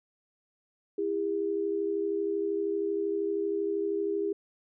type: tone pair together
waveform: sine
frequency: 330.7 / 403.5 Hz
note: E4 / G#4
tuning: +6 / -50 cents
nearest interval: minor third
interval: 344 cents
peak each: -33 / -28 dBFS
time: 0.98-4.33 s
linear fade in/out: 5 ms
effects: none